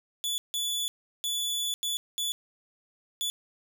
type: tone bursts at uneven times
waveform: sawtooth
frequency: 3452 Hz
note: A7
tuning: 34 cents flat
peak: -25 dBFS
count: 6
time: 0.24-0.38 / 0.54-0.88 / 1.24-1.74 / 1.83-1.97 / 2.18-2.32 / 3.21-3.3 s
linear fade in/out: 0 ms
effects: none